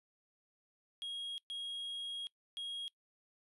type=tone bursts at uneven times; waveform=triangle; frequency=3280 Hz; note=G#7; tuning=22 cents flat; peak=-38 dBFS; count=3; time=1.02-1.38 / 1.5-2.27 / 2.57-2.88 s; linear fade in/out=0 ms; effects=noise-tail reverb RT60 0.1 s tail -22 dB re dry + resampled to 32000 Hz